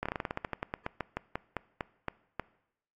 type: slowing click train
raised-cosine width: 0.5 ms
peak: -17 dBFS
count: 21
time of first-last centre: 0.03-2.397 s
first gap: 26 ms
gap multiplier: 1.14
effects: noise-tail reverb RT60 0.8 s tail -21 dB re dry + AAC 48 kbps